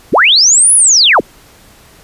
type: linear two-way sweep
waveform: sine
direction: up then down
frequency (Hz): 69.3 to 10530 to 69.3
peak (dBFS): -4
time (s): 0.12-1.21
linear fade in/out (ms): 20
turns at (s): 0.74
effects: pink hiss -42 dBFS RMS until 2.03 s + resampled to 32000 Hz